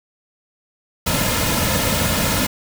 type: noise with comb filter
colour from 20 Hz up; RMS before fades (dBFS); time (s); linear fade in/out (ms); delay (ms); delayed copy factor
pink; -19; 1.06-2.47; 10; 2.6; -0.6
effects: none